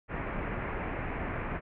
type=low-pass noise; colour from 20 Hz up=pink; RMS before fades=-35 dBFS; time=0.08-1.61 s; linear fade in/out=50 ms; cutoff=2400 Hz; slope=48 dB/octave; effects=none